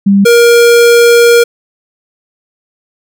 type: tone pair in turn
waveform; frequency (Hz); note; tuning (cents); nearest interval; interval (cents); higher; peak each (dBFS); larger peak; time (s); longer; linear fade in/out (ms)
sine / square; 198.4 / 471.9; G3 / A#4; +21 / +21; octave + minor third; 1500; second; -3; neither; 0.06-0.25 / 0.25-1.44; second; 10
effects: none